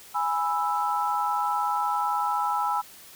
sine chord, E major, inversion first, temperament equal with one note detuned, 828.2 / 987.8 / 1318.5 Hz, G#5 / B5 / E6, -5 / 0 / 0 cents, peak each -27 / -28 / -28 dBFS, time 0.14-2.82 s, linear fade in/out 20 ms, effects white hiss -48 dBFS RMS until 3.15 s

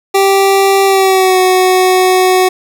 25% pulse tone with pitch glide, 390.9 to 370.5 Hz, G4 to F#4, -5 to +2 cents, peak -3 dBFS, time 0.14-2.49 s, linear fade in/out 10 ms, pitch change -93 cents, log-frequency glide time 0.85-1.38 s, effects 7-bit

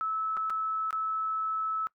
sine tone with dropouts, 1303 Hz, E6, 20 cents flat, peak -28 dBFS, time 0.01-1.87 s, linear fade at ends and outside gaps 0 ms, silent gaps 0.368-0.373 / 0.498-0.503 / 0.907-0.928 s, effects noise-tail reverb RT60 0.1 s tail -21 dB re dry

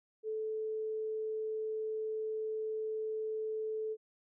sine tone, 436.1 Hz, A4, 15 cents flat, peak -34 dBFS, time 0.23-3.97 s, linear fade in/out 50 ms, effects none

